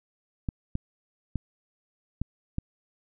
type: clicks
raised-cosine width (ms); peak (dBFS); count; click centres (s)
5; -16; 5; 0.488 / 0.754 / 1.357 / 2.216 / 2.584
effects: none